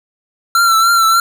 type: tone with vibrato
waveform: square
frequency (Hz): 1354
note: E6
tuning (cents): +46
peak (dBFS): -9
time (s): 0.55-1.2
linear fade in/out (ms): 2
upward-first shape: triangle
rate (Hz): 3.4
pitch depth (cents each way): 51
effects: none